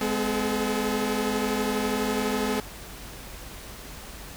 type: tone cluster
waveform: sawtooth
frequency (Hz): 208.8 / 255.5 / 429.8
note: G#3 / C4 / A4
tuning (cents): +10 / -41 / -41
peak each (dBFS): -25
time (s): 0.01-2.6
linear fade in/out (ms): 2
effects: added 50 Hz sine -45 dBFS peak until 4.36 s + pink hiss -42 dBFS RMS until 4.36 s